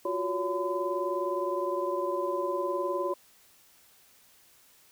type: tone cluster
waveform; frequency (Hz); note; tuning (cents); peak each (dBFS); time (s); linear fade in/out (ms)
sine; 353.8 / 373.4 / 564 / 1014; F4 / F#4 / C#5 / B5; +23 / +16 / +30 / +45; -33 / -35 / -32 / -33; 0.05-3.14; 5
effects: white hiss -60 dBFS RMS until 4.91 s